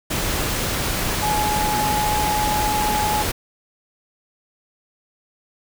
sine tone in noise, 844 Hz, G#5, 28 cents sharp, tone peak -20 dBFS, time 1.22-3.23 s, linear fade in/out 10 ms, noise pink, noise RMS -23 dBFS, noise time 0.1-3.32 s, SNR 0 dB, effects none

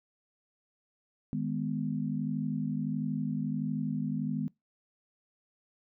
sine chord, G# minor, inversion second, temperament just, 155.74 / 207.7 / 249.2 Hz, D#3 / G#3 / B3, +2 / 0 / +16 cents, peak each -34 dBFS, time 1.33-4.48 s, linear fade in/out 0 ms, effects noise-tail reverb RT60 0.2 s tail -24 dB re dry

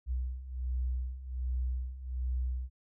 sine beating tone pair, 62 / 63.3 Hz, B1 / B1, +7 / +43 cents, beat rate 1.3 Hz, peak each -37 / -33 dBFS, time 0.06-2.7 s, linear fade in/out 50 ms, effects none

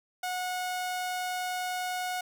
sawtooth tone, 730 Hz, F#5, 24 cents flat, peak -27 dBFS, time 0.23-2.21 s, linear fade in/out 5 ms, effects none

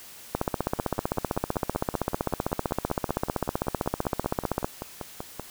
two click trains, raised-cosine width 1 ms, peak -18 / -10 dBFS, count 25 / 68, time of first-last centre 0.79-5.397 / 0.35-4.645 s, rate 5.21 / 15.6 Hz, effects white hiss -46 dBFS RMS until 5.5 s

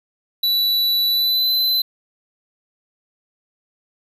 square tone with pitch glide, 3951 to 4036 Hz, B7 to B7, 0 to +37 cents, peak -16 dBFS, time 0.43-1.82 s, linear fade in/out 5 ms, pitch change +37 cents, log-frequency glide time 1.08-1.52 s, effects none

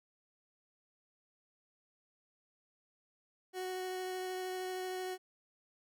30% pulse tone with vibrato, 370 Hz, F#4, in tune, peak -35 dBFS, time 3.53-5.18 s, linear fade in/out 50 ms, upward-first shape triangle, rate 13 Hz, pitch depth 10 cents each way, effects none

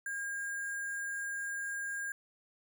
sine tone with sample-and-hold, 1618 Hz, G#6, 46 cents flat, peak -35 dBFS, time 0.06-2.12 s, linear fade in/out 2 ms, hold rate 8820 Hz, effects none

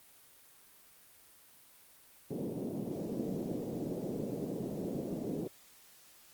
pink band-pass noise, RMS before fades -38 dBFS, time 2.3-5.48 s, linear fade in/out 10 ms, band 160 to 490 Hz, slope 24 dB/octave, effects white hiss -60 dBFS RMS until 6.33 s + Opus 32 kbps

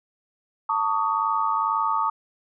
sine tone cluster, 893 / 1136 / 1238 Hz, A5 / C#6 / D#6, +25 / +42 / -9 cents, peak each -25 dBFS, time 0.69-2.1 s, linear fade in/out 5 ms, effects none

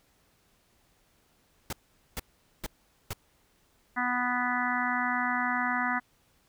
pink noise bursts, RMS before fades -34 dBFS, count 4, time 1.7-3.132 s, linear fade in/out 2 ms, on 28 ms, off 440 ms
harmonic tone, 247.2 Hz, B3, 2 cents sharp, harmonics 1 / 3 / 4 / 5 / 6 / 7 / 8, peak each -34 / -34 / -34 / -34 / -34 / -34 / -34 dBFS, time 3.96-6 s, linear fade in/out 20 ms
effects pink hiss -67 dBFS RMS until 6.48 s

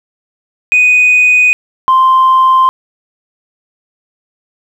sine tone pair in turn, 2489 / 1044.4 Hz, D#7 / C6, 0 / -3 cents, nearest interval octave + minor third, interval 1503 cents, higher first, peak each -3 dBFS, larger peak neither, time 0.72-1.53 / 1.88-2.69 s, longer neither, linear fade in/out 0 ms, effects tanh soft clip ceiling -2 dBFS + 7-bit

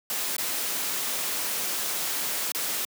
white noise with dropouts, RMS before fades -29 dBFS, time 0.1-2.85 s, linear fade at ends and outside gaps 1 ms, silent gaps 0.366-0.382 / 2.519-2.548 s, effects high-pass 200 Hz 12 dB/octave

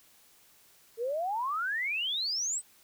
sine exponential sweep, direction up, 440 to 8372 Hz, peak -29 dBFS, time 0.97-2.62 s, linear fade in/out 50 ms, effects white hiss -61 dBFS RMS until 2.83 s

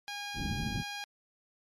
10% pulse tone, 816 Hz, G#5, 31 cents flat, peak -29 dBFS, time 0.08-1.04 s, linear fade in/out 0 ms
white low-pass noise, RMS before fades -35 dBFS, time 0.34-0.84 s, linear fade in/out 50 ms, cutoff 240 Hz, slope 24 dB/octave
effects low-pass 9000 Hz 12 dB/octave + MP3 64 kbps

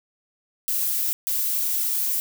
violet noise bursts at uneven times, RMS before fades -24 dBFS, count 2, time 0.68-1.13 / 1.27-2.2 s, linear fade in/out 0 ms, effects none

